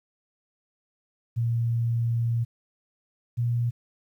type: tone pair in turn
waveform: sine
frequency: 116.8 / 119.12 Hz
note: A#2 / A#2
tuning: +4 / +38 cents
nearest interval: unison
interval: 34 cents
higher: second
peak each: -22 dBFS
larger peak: neither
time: 1.36-2.45 / 3.37-3.71 s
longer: first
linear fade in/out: 20 ms
effects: 10-bit